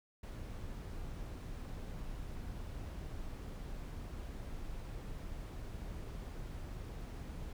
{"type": "noise", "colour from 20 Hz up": "brown", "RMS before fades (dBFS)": -44, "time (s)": [0.23, 7.53], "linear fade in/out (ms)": 5, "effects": []}